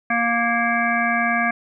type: harmonic tone with a mistuned harmonic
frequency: 234.5 Hz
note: A#3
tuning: 11 cents sharp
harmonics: 1 / 3 / 5 / 7 / 9 / 10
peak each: -25 / -23 / -26 / -22 / -27 / -27 dBFS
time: 0.1-1.51 s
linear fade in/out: 5 ms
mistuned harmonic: 10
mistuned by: -33 cents
effects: none